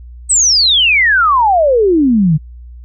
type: exponential sweep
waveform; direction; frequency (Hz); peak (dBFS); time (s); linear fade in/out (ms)
sine; down; 8372 to 144.8; -7; 0.29-2.38; 20
effects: added 60 Hz sine -30 dBFS peak until 2.84 s